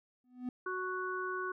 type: tone with exponential growth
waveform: triangle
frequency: 249.5 Hz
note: B3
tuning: 18 cents sharp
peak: -30 dBFS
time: 0.24-0.49 s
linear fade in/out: 2 ms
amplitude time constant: 54 ms
type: harmonic tone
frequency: 370 Hz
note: F#4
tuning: in tune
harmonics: 1 / 3 / 4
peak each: -39 / -39 / -39 dBFS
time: 0.66-1.52 s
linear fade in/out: 5 ms
effects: none